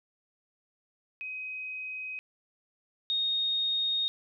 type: tone pair in turn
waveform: sine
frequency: 2522 / 3715 Hz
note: D#7 / A#7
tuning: +23 / -7 cents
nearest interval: perfect fifth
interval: 670 cents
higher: second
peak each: -35 / -26 dBFS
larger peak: second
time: 1.21-2.19 / 3.1-4.08 s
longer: neither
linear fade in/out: 0 ms
effects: none